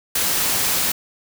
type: noise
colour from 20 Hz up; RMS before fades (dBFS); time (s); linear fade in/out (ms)
white; -20; 0.15-0.92; 5
effects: none